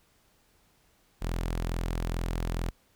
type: tone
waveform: sawtooth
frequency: 42.32 Hz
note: E1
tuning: 46 cents sharp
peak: -25 dBFS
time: 1.21-2.71 s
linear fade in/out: 20 ms
effects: pink hiss -66 dBFS RMS until 2.95 s